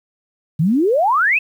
sine exponential sweep, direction up, 144.9 to 2685 Hz, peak -12 dBFS, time 0.59-1.39 s, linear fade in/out 10 ms, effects 8-bit

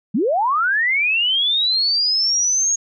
sine linear sweep, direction up, 174.2 to 6645 Hz, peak -15 dBFS, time 0.14-2.76 s, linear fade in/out 10 ms, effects none

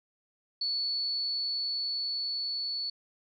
sine tone with level ramp, 4435 Hz, C#8, in tune, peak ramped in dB -28 to -31 dBFS, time 0.61-2.9 s, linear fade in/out 5 ms, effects none

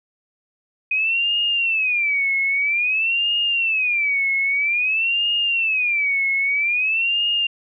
sine tone with vibrato, 2489 Hz, D#7, in tune, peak -17 dBFS, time 0.91-7.47 s, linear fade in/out 5 ms, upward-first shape sine, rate 0.51 Hz, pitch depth 230 cents each way, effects none

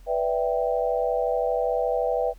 sine chord, E minor seventh, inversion second, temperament equal, 493.9 / 587.3 / 659.3 / 784 Hz, B4 / D5 / E5 / G5, 0 / 0 / 0 / 0 cents, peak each -25 / -29 / -27 / -29 dBFS, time 0.06-2.34 s, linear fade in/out 50 ms, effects added 42 Hz sine -44 dBFS peak until 2.38 s + pink hiss -60 dBFS RMS until 2.38 s

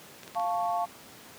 clicks, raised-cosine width 0.2 ms, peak -26 dBFS, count 4, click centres 0.233 / 0.278 / 0.348 / 0.397 s
sine chord, F augmented, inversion none, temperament equal, 698.5 / 880 / 1108.7 Hz, F5 / A5 / C#6, 0 / 0 / 0 cents, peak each -28 / -32 / -34 dBFS, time 0.35-0.86 s, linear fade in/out 20 ms
effects pink hiss -49 dBFS RMS until 1.38 s + high-pass 150 Hz 12 dB/octave

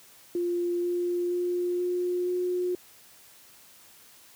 sine tone with pitch steps, 349.2 / 351.8 / 354.5 / 357.2 / 359.8 Hz, F4 / F4 / F4 / F4 / F#4, 0 / +13 / +26 / +39 / -48 cents, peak -25 dBFS, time 0.35-2.75 s, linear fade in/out 2 ms, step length 480 ms, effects white hiss -54 dBFS RMS until 4.35 s + high-pass 60 Hz 12 dB/octave

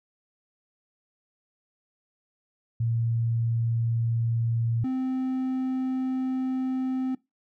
sine / triangle tone pair in turn, 115.6 / 259.5 Hz, A#2 / C4, -14 / -14 cents, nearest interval octave + major second, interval 1400 cents, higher second, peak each -23 / -23 dBFS, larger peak neither, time 2.8-4.84 / 4.84-7.15 s, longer second, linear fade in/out 5 ms, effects noise-tail reverb RT60 0.2 s tail -21 dB re dry

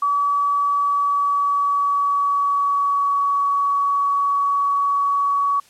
sine tone with pitch glide, 1143 to 1129.2 Hz, D6 to C#6, -47 to +32 cents, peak -16 dBFS, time 0.02-5.6 s, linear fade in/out 5 ms, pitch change -21 cents, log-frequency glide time 0.8-3.23 s, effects white hiss -52 dBFS RMS until 5.69 s + low-pass 10000 Hz 12 dB/octave

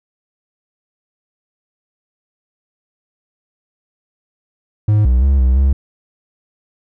triangle tone with pitch steps, 105.8 / 62.3 / 68.5 / 63.9 / 67.9 Hz, G#2 / B1 / C#2 / C2 / C#2, +33 / +16 / -20 / -40 / -35 cents, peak -7 dBFS, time 4.88-5.73 s, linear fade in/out 5 ms, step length 170 ms, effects none

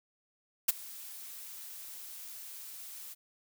blue noise with ADSR envelope, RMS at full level -23 dBFS, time 0.68-3.15 s, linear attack 10 ms, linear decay 21 ms, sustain -23 dB, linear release 28 ms, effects none

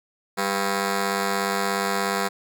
10% pulse ring-modulated tone, 296.9 Hz, D4, 19 cents sharp, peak -11 dBFS, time 0.37-2.29 s, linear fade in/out 20 ms, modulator 100 Hz, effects none

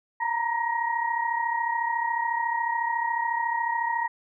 sine tone cluster, 920 / 954 / 1889 Hz, A#5 / A#5 / A#6, -23 / +40 / +22 cents, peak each -27 / -29 / -30 dBFS, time 0.2-4.08 s, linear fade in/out 10 ms, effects none

